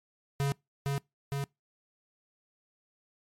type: tone with echo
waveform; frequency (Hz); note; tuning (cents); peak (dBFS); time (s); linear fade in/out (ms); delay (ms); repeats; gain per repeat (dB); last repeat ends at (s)
square; 139.8; C#3; +15; -27; 0.4-0.52; 0; 460; 2; -2; 1.44
effects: noise-tail reverb RT60 0.2 s tail -25 dB re dry + MP3 64 kbps